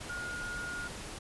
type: tone in noise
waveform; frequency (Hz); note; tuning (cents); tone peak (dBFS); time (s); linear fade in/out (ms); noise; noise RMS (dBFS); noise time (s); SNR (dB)
sine; 1429; F6; +39; -37; 0.09-0.88; 10; pink; -43; 0-1.19; +3
effects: resampled to 24000 Hz